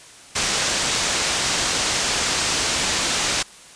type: low-pass noise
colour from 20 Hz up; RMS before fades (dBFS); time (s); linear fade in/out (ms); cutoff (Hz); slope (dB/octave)
white; -22; 0.35-3.43; 10; 7600; 24
effects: white hiss -44 dBFS RMS until 3.75 s + resampled to 22050 Hz